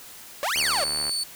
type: exponential two-way sweep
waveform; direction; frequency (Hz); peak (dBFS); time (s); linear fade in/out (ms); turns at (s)
sawtooth; up then down; 526 to 3231 to 526; -20; 0.43-0.84; 0; 0.58
type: click train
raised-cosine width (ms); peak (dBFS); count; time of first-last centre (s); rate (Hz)
0.5; -20; 41; 0.56-1.094; 74.9
type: tone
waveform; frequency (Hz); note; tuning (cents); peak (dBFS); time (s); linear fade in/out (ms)
30% pulse; 4479; C#8; +17; -22; 0.57-1.24; 10
effects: white hiss -44 dBFS RMS until 1.35 s